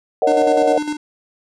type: chord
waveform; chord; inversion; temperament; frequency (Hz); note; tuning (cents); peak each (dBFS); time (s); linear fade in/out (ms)
sine; D# minor seventh; second; equal; 466.2 / 554.4 / 622.3 / 740; A#4 / C#5 / D#5 / F#5; 0 / 0 / 0 / 0; -18; 0.22-0.78; 2
type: tone with tremolo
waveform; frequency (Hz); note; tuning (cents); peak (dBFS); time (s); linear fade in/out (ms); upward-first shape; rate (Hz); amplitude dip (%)
square; 299.9; D4; +36; -20; 0.27-0.97; 5; square; 9.9; 55
effects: resampled to 22050 Hz